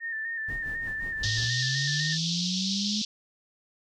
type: tone with vibrato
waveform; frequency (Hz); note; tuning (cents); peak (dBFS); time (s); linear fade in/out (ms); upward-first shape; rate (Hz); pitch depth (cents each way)
sine; 1800; A6; +39; -30; 0-2.18; 50; square; 4; 34
type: noise with tremolo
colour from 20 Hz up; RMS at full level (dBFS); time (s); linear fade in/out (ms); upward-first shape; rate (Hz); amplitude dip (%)
brown; -39; 0.48-1.5; 5; sine; 5.6; 70
type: band-pass noise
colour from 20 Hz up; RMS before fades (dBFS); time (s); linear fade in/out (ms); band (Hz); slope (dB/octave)
white; -31; 1.23-3.05; 5; 3200 to 5700; 48
type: linear sweep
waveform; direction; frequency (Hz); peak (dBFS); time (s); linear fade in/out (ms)
sine; up; 104.4 to 213.5; -29; 1.24-3.02; 5
effects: none